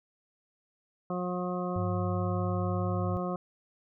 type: harmonic tone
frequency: 179.7 Hz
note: F3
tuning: 50 cents sharp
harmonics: 1 / 2 / 3 / 4 / 6 / 7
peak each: -33 / -37 / -37 / -39 / -40 / -42 dBFS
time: 1.1-3.36 s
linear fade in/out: 2 ms
type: tone with vibrato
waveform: sine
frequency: 100 Hz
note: G2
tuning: 35 cents sharp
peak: -30 dBFS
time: 1.76-3.17 s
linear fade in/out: 0 ms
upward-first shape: sine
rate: 2 Hz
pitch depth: 13 cents each way
effects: none